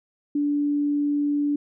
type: tone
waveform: sine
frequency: 290.4 Hz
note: D4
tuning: 19 cents flat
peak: -20 dBFS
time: 0.35-1.56 s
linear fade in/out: 5 ms
effects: none